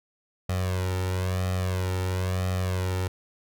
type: tone with flanger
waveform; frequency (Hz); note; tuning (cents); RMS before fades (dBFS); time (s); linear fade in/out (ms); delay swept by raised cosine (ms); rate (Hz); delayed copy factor
sawtooth; 92.5; F#2; 0; -27; 0.49-3.08; 5; 1.6 to 2.21; 1; +0.9
effects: none